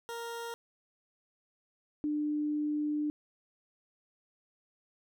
20% pulse / sine tone pair in turn, 466.2 / 298.6 Hz, A#4 / D4, 0 / +29 cents, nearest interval minor sixth, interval 771 cents, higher first, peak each -33 / -29 dBFS, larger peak second, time 0.09-0.54 / 2.04-3.1 s, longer second, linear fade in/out 0 ms, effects none

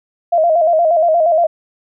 sine tone with vibrato, 659.3 Hz, E5, in tune, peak -9 dBFS, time 0.32-1.47 s, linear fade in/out 10 ms, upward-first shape square, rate 8.5 Hz, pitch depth 77 cents each way, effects none

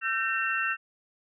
sine tone cluster, 1341 / 1553 / 1826 / 2712 Hz, E6 / G6 / A#6 / E7, +29 / -17 / -36 / +49 cents, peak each -32 / -30 / -32 / -31 dBFS, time 0.01-0.77 s, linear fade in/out 50 ms, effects none

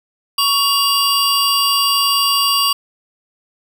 square tone cluster, 1117 / 2836 / 4700 Hz, C#6 / F7 / D8, +13 / +26 / +1 cents, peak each -18 dBFS, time 0.38-2.73 s, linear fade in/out 5 ms, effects none

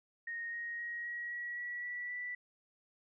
sine tone with pitch steps, 1860 / 1875.1 / 1890.3 / 1905.7 / 1921.1 / 1936.7 / 1952.5 / 1968.3 Hz, A#6 / A#6 / A#6 / A#6 / B6 / B6 / B6 / B6, -4 / +10 / +24 / +38 / -48 / -34 / -20 / -6 cents, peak -38 dBFS, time 0.27-2.35 s, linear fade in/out 5 ms, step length 260 ms, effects none

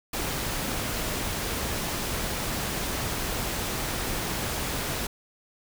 pink noise, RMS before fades -30 dBFS, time 0.13-5.07 s, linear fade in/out 5 ms, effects none

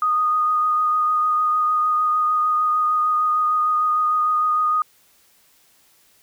sine tone with vibrato, 1237 Hz, D#6, 10 cents flat, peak -16 dBFS, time 0.02-4.82 s, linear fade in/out 2 ms, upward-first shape sine, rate 6.6 Hz, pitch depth 14 cents each way, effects white hiss -57 dBFS RMS until 6.22 s

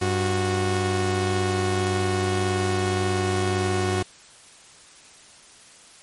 sawtooth tone pair together, 97.07 / 366.5 Hz, G2 / F#4, -16 / -16 cents, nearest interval octave + major seventh, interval 2300 cents, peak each -20 dBFS, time 0.01-4.03 s, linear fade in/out 10 ms, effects white hiss -49 dBFS RMS until 6.02 s + MP3 48 kbps

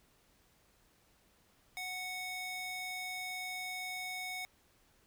square tone with high-pass filter, 739 Hz, F#5, 2 cents flat, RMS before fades -41 dBFS, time 1.77-4.45 s, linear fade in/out 0 ms, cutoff 1500 Hz, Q 2.8, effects pink hiss -69 dBFS RMS until 5.06 s

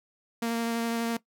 sawtooth tone with vibrato, 231.3 Hz, A#3, 13 cents flat, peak -23 dBFS, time 0.42-1.17 s, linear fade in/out 5 ms, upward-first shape triangle, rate 12 Hz, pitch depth 13 cents each way, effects noise-tail reverb RT60 0.1 s tail -18 dB re dry

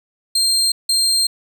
30% pulse tone bursts at uneven times, 4186 Hz, C8, in tune, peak -11 dBFS, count 2, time 0.35-0.72 / 0.89-1.27 s, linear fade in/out 5 ms, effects none

